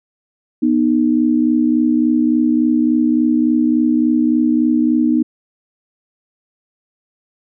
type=tone pair together; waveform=sine; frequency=244.2 / 307.7 Hz; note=B3 / D#4; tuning=-19 / -19 cents; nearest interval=major third; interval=400 cents; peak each=-14 dBFS; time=0.62-5.23 s; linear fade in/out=10 ms; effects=none